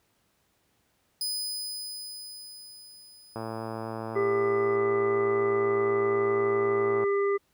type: tone with exponential decay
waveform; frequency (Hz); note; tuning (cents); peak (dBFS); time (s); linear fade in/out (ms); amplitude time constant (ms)
sawtooth; 5000; D#8; +8; -25; 1.21-4.76; 2; 770
type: click train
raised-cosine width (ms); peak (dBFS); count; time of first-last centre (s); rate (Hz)
1; -21; 413; 3.36-7.039; 112
type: harmonic tone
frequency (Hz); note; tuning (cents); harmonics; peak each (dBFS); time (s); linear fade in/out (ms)
400.1; G4; +35; 1 / 3 / 5; -23 / -33 / -37; 4.15-7.38; 20
effects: pink hiss -70 dBFS RMS until 7.53 s + high-pass 60 Hz 12 dB/octave